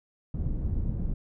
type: low-pass noise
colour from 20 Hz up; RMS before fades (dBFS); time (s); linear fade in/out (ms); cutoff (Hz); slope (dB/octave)
pink; -29; 0.34-1.14; 5; 160; 12
effects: none